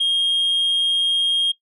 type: tone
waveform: sine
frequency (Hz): 3238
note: G#7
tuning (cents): -45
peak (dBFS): -13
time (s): 0-1.52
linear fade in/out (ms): 10
effects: noise-tail reverb RT60 0.1 s tail -18 dB re dry + tanh soft clip ceiling -15 dBFS